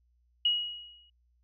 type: tone with exponential decay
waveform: sine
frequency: 2900 Hz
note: F#7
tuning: 35 cents flat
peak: -21 dBFS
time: 0.45-1.1 s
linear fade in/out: 5 ms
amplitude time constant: 140 ms
effects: added 60 Hz sine -66 dBFS peak until 1.43 s